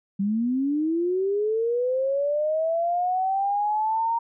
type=linear sweep; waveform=sine; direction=up; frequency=191.5 to 932.3 Hz; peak=-21 dBFS; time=0.19-4.19 s; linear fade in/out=10 ms; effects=none